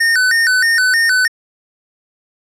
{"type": "tone with vibrato", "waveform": "square", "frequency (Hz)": 1661.2, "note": "G#6", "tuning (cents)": 0, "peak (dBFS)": -11, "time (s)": [0, 1.28], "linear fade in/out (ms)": 10, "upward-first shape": "square", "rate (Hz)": 3.2, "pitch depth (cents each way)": 170, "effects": ["low-pass 10000 Hz 12 dB/octave"]}